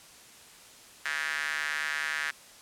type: tone with high-pass filter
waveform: square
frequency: 74.7 Hz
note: D2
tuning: 30 cents sharp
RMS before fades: -32 dBFS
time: 1.05-2.31 s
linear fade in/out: 5 ms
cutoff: 1700 Hz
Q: 4.4
effects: white hiss -52 dBFS RMS until 2.61 s + low-pass 10000 Hz 12 dB/octave